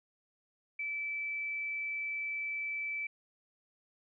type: tone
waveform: sine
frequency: 2315 Hz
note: D7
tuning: 25 cents flat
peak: -34 dBFS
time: 0.79-3.07 s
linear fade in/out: 5 ms
effects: none